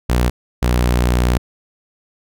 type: tone pair in turn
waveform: sawtooth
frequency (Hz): 60.8 / 60.8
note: B1 / B1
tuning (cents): -26 / -26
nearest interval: unison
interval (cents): 0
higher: neither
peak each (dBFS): -9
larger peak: neither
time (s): 0.09-0.3 / 0.62-1.38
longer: second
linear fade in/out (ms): 10
effects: none